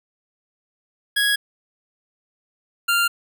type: tone pair in turn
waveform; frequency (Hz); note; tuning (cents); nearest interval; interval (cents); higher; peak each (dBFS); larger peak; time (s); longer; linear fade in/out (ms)
25% pulse; 1661.2 / 1392.9; G#6 / F6; 0 / -5; minor third; 305; first; -13; neither; 1.16-1.36 / 2.88-3.08; neither; 10
effects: none